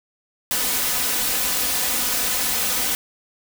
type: noise with comb filter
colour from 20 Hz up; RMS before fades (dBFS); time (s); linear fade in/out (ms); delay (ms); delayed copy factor
white; -22; 0.51-2.95; 0; 4; +0.65
effects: none

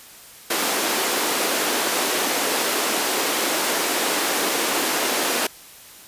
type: high-pass noise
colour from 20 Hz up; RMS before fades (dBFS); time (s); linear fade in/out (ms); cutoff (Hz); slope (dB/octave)
pink; -22; 0.5-5.47; 5; 280; 24
effects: white hiss -44 dBFS RMS until 6.07 s + resampled to 32000 Hz

